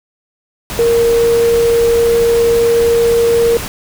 sine tone in noise, 466.2 Hz, A#4, in tune, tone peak -8 dBFS, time 0.79-3.57 s, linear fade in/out 0 ms, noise pink, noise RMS -23 dBFS, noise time 0.7-3.68 s, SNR +12 dB, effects none

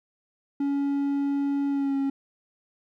triangle tone with pitch glide, 281 to 274.3 Hz, C#4 to C#4, +24 to -18 cents, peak -21 dBFS, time 0.6-2.1 s, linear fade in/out 5 ms, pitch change -42 cents, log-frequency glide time 1.69-1.96 s, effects none

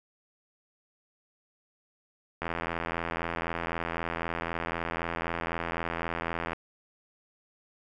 click train, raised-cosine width 0.5 ms, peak -16 dBFS, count 346, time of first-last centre 2.42-6.532 s, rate 83.9 Hz, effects none

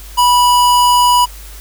square tone, 980 Hz, B5, 14 cents flat, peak -8 dBFS, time 0.17-1.26 s, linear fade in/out 20 ms, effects added 50 Hz sine -31 dBFS peak until 1.6 s + white hiss -37 dBFS RMS until 1.6 s

